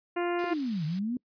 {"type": "harmonic tone", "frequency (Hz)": 349.2, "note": "F4", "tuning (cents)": 0, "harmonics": [1, 2, 3, 4, 5, 6, 7, 8], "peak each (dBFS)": [-28, -34, -38, -40, -42, -44, -45, -46], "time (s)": [0.16, 0.54], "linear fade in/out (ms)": 10}
{"type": "noise", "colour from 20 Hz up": "blue", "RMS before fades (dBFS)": -40, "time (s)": [0.39, 0.99], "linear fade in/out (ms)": 0}
{"type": "linear two-way sweep", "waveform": "sine", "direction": "down then up", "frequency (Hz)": [370, 146.83, 256.9], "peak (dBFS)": -28, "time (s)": [0.44, 1.17], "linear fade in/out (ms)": 2, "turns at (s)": 0.85}
{"effects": ["noise-tail reverb RT60 0.1 s tail -25 dB re dry", "resampled to 11025 Hz"]}